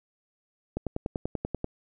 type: click train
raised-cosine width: 2 ms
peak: -16 dBFS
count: 10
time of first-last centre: 0.77-1.644 s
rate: 10.3 Hz
effects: none